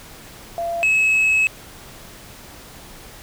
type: tone pair in turn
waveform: sine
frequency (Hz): 681 / 2578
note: F5 / E7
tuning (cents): -44 / -39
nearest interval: octave + major seventh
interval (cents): 2305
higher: second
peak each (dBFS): -21 / -11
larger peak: second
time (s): 0.58-0.83 / 0.83-1.47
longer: second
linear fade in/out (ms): 0
effects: tanh soft clip ceiling -13 dBFS + pink hiss -41 dBFS RMS until 3.22 s